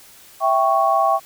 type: chord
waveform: sine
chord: C# diminished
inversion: first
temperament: equal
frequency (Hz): 659.3 / 784 / 1108.7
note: E5 / G5 / C#6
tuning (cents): 0 / 0 / 0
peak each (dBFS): -19 / -18 / -18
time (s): 0.4-1.2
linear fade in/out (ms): 50
effects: white hiss -46 dBFS RMS until 1.25 s